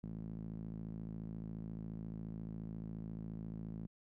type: tone with band-pass filter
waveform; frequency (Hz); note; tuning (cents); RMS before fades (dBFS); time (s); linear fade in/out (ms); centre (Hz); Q
sawtooth; 54.3; A1; -22; -45; 0.03-3.87; 5; 190; 2.8
effects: none

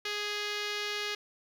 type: tone with notch filter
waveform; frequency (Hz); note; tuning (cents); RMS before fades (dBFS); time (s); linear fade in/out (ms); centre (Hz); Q
5% pulse; 415.3; G#4; 0; -34; 0.05-1.15; 5; 920; 1.8
effects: low-pass 6000 Hz 12 dB/octave + 9-bit

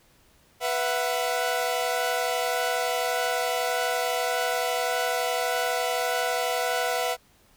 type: chord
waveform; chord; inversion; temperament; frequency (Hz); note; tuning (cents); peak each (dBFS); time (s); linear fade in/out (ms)
sawtooth; B suspended fourth; none; equal with one note detuned; 493.9 / 668.1 / 740; B4 / E5 / F#5; 0 / +23 / 0; -25; 0.6-7.17; 50
effects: pink hiss -60 dBFS RMS until 7.56 s

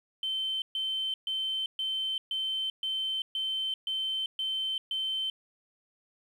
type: tone bursts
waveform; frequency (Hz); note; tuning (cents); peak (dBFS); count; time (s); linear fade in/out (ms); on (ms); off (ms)
sine; 3089; G7; -26; -28; 10; 0.23-5.3; 2; 390; 130
effects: tanh soft clip ceiling -24 dBFS + 10-bit

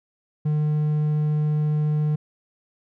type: tone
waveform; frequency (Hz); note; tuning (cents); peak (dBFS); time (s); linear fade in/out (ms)
triangle; 151.2; D#3; -49; -17; 0.45-2.16; 10
effects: none

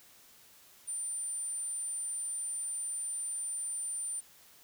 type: tone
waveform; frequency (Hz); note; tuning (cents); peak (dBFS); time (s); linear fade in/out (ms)
sine; 9140; D9; -48; -34; 0.87-4.21; 20
effects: white hiss -59 dBFS RMS until 4.63 s

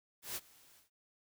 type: noise with ADSR envelope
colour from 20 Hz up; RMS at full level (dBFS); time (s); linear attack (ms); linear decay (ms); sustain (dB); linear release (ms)
white; -39; 0.22-0.9; 140; 38; -24; 140
effects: none

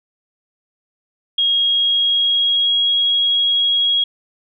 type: tone with pitch glide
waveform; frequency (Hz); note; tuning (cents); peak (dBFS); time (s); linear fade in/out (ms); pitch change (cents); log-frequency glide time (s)
sine; 3274 to 3304; G#7 to G#7; -25 to -10; -13; 1.38-4.04; 5; +15; 1.51-2.96
effects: none

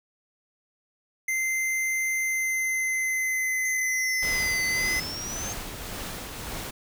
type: tone with pitch glide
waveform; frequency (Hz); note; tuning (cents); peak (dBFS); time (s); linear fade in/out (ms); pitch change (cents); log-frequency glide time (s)
square; 2078 to 2038; C7 to C7; -12 to -46; -25; 1.28-5; 5; -34; 2.2-3.72
type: exponential two-way sweep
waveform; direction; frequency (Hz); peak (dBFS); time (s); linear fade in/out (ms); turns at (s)
sine; down then up; 6420 to 4518 to 6420; -33; 3.65-5.53; 2; 4.66
type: noise with tremolo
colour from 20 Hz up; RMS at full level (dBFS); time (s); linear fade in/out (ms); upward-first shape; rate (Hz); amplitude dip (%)
pink; -34; 4.22-6.71; 10; triangle; 1.8; 40
effects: none

